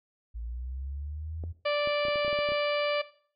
sine linear sweep, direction up, 55 to 84.8 Hz, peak -34 dBFS, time 0.34-1.53 s, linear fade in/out 20 ms
clicks, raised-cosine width 2 ms, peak -28 dBFS, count 11, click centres 1.438 / 1.874 / 2.052 / 2.084 / 2.158 / 2.248 / 2.28 / 2.329 / 2.389 / 2.489 / 2.52 s
harmonic tone, 586 Hz, D5, 4 cents flat, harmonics 1 / 2 / 3 / 4 / 5 / 6 / 7 / 8, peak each -26 / -34 / -39 / -36 / -38 / -45 / -47 / -44 dBFS, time 1.65-3.02 s, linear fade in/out 10 ms
effects noise-tail reverb RT60 0.5 s tail -17 dB re dry

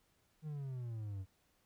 triangle exponential sweep, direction down, 157.9 to 92.5 Hz, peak -38 dBFS, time 0.42-1.26 s, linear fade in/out 50 ms, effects pink hiss -75 dBFS RMS until 1.65 s

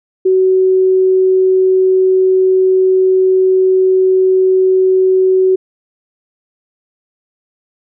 sine tone, 375.3 Hz, F#4, 25 cents sharp, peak -7 dBFS, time 0.25-5.56 s, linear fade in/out 10 ms, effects none

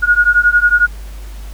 sine beating tone pair, 1436 / 1447 Hz, F6 / F#6, +48 / -39 cents, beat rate 11 Hz, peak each -11 dBFS, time 0.02-0.87 s, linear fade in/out 20 ms, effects added 50 Hz sine -26 dBFS peak until 1.53 s + pink hiss -41 dBFS RMS until 1.53 s

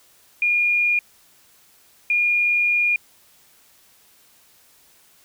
sine tone bursts at uneven times, 2426 Hz, D#7, 44 cents flat, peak -16 dBFS, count 2, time 0.42-0.99 / 2.1-2.96 s, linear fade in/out 2 ms, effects white hiss -55 dBFS RMS until 5.24 s

